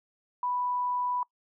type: tone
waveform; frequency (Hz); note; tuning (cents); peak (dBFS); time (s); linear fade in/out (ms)
sine; 987.8; B5; 0; -27; 0.43-1.23; 2
effects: noise-tail reverb RT60 0.1 s tail -23 dB re dry